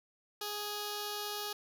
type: tone with notch filter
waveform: 5% pulse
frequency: 415.3 Hz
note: G#4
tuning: in tune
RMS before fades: -39 dBFS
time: 0.41-1.53 s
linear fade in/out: 5 ms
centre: 2100 Hz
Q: 1.5
effects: none